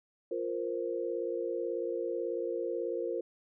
sine chord, F suspended fourth, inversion none, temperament just, 349.2 / 465.6 / 523.8 Hz, F4 / Bb4 / C5, 0 / -2 / +2 cents, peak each -36 / -35 / -37 dBFS, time 0.31-3.21 s, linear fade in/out 5 ms, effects none

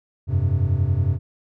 triangle chord, F suspended second, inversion none, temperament just, 87.31 / 98.22 / 130.96 Hz, F2 / G2 / C3, 0 / +4 / +2 cents, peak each -20 / -19 / -21 dBFS, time 0.27-1.19 s, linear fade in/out 50 ms, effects none

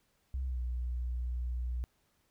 sine tone with pitch glide, 65.41 to 61.03 Hz, C2 to B1, 0 to -20 cents, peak -31 dBFS, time 0.34-1.84 s, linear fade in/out 0 ms, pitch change -120 cents, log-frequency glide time 0.44-0.6 s, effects tanh soft clip ceiling -29 dBFS + pink hiss -74 dBFS RMS until 2.3 s

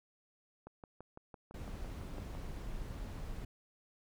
click train, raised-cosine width 1 ms, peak -35 dBFS, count 11, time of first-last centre 0.67-2.351 s, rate 5.95 Hz
brown noise, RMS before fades -43 dBFS, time 1.54-3.45 s, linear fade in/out 5 ms
effects none

